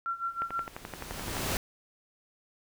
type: tone with tremolo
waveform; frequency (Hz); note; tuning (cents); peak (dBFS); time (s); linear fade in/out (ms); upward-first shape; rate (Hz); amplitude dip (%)
sine; 1364; F6; -41; -28; 0.06-0.68; 0; sine; 6.3; 85
type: noise with exponential growth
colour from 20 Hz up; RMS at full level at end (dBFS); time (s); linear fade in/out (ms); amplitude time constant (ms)
pink; -29; 0.09-1.57; 1; 320
type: click train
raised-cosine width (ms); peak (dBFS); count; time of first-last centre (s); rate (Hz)
0.5; -22; 12; 0.42-1.368; 11.6
effects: none

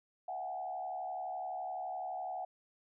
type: tone with frequency modulation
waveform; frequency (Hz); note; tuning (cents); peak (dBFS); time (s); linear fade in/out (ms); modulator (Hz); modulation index
sine; 742; F#5; +5; -37; 0.28-2.45; 5; 71.8; 0.9
effects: none

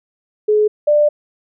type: tone pair in turn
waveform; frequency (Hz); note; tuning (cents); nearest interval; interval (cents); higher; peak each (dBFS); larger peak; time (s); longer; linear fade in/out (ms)
sine; 423.8 / 593.5; G#4 / D5; +35 / +18; tritone; 583; second; -10 / -9; second; 0.48-0.68 / 0.87-1.09; second; 10
effects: none

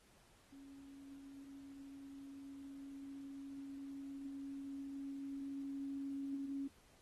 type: tone with level ramp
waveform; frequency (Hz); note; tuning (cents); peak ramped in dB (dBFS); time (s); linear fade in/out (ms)
sine; 276.1; C#4; -7; -54 to -39; 0.52-6.68; 10
effects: pink hiss -69 dBFS RMS until 7.01 s + AAC 32 kbps

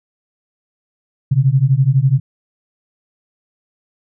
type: beating tone pair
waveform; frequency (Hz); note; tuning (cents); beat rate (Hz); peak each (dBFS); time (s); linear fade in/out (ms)
sine; 128.2 / 140.2; C3 / C#3; -35 / +20; 12; -13; 1.31-2.2; 10
effects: none

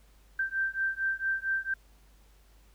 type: beating tone pair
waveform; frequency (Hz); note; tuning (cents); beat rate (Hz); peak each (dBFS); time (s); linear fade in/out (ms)
sine; 1565 / 1569.4; G6 / G6; -3 / +2; 4.4; -31; 0.39-1.74; 5
effects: added 50 Hz sine -57 dBFS peak until 2.74 s + pink hiss -65 dBFS RMS until 2.74 s

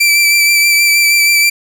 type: tone with vibrato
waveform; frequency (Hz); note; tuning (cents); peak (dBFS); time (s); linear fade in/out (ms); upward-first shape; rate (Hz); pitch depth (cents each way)
sawtooth; 2334; D7; -11; -4; 0-1.5; 10; sine; 6.3; 19
effects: none

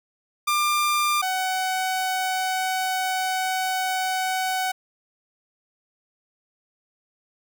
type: tone pair in turn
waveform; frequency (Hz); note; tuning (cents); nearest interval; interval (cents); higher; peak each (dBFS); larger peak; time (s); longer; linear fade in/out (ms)
sawtooth; 1194 / 749.8; D6 / F#5; +28 / +23; minor sixth; 805; first; -16 / -19; first; 0.47-1.22 / 1.22-4.72; second; 10
effects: none

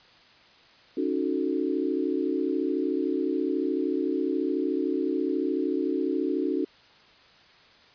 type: chord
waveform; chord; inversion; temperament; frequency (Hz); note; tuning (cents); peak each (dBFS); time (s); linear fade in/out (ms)
sine; D# half-diminished seventh; third; equal; 277.2 / 311.1 / 370 / 440; C#4 / D#4 / F#4 / A4; 0 / 0 / 0 / 0; -29 / -29 / -29 / -33; 0.97-6.65; 5
effects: white hiss -55 dBFS RMS until 7.94 s + resampled to 11025 Hz

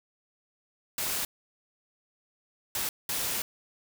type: noise bursts at uneven times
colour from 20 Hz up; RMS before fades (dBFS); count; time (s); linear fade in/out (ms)
white; -31; 3; 0.98-1.25 / 2.75-2.89 / 3.09-3.42; 2
effects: none

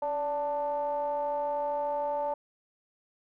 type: ring-modulated tone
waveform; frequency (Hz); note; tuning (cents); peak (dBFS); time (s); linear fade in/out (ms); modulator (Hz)
triangle; 151.5; D#3; -46; -23; 0.02-2.34; 5; 731
effects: none

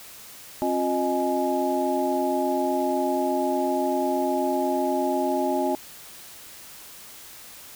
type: tone cluster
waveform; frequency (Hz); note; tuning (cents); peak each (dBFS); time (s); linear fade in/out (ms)
sine; 268.4 / 356.6 / 620 / 838; C4 / F4 / D#5 / G#5; +44 / +36 / -6 / +15; -27; 0.62-5.75; 0
effects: white hiss -44 dBFS RMS until 7.75 s

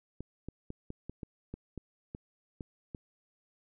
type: clicks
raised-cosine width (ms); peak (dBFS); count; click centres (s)
3; -27; 11; 0.206 / 0.486 / 0.704 / 0.904 / 1.096 / 1.232 / 1.54 / 1.777 / 2.149 / 2.608 / 2.948
effects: none

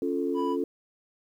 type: chord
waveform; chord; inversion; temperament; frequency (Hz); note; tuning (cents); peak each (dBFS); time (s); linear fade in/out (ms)
sine; Db augmented; none; equal; 277.2 / 349.2 / 440; Db4 / F4 / A4; 0 / 0 / 0; -29 / -30 / -30; 0.02-0.64; 2
type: tone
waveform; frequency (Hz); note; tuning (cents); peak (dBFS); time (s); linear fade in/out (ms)
triangle; 988; B5; 0; -29; 0.34-0.57; 50
effects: tanh soft clip ceiling -14 dBFS + 10-bit

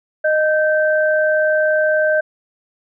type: tone pair together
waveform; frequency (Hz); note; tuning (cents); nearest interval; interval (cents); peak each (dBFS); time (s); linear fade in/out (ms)
sine; 617.5 / 1556; D#5 / G6; -13 / -13; octave + major third; 1600; -14 / -18; 0.24-2.21; 10
effects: none

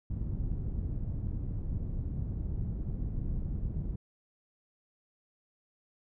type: low-pass noise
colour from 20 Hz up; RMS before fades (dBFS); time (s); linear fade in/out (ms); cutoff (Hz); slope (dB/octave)
pink; -34; 0.1-3.96; 5; 150; 12
effects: none

